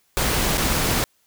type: noise with dropouts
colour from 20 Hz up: pink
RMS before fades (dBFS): -21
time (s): 0.17-1.04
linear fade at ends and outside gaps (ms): 0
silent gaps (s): 0.573-0.579
effects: white hiss -64 dBFS RMS until 1.26 s